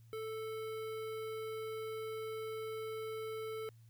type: tone with notch filter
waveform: square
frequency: 440 Hz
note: A4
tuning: in tune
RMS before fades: -42 dBFS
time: 0.13-3.69 s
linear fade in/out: 0 ms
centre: 6600 Hz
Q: 0.75
effects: added 114 Hz sine -57 dBFS peak until 3.89 s + white hiss -75 dBFS RMS until 3.89 s